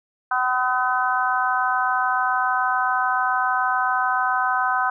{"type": "harmonic tone", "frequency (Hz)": 253, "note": "B3", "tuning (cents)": 42, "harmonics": [3, 4, 5, 6], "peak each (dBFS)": [-24, -24, -24, -24], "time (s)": [0.31, 4.9], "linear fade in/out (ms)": 5, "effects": []}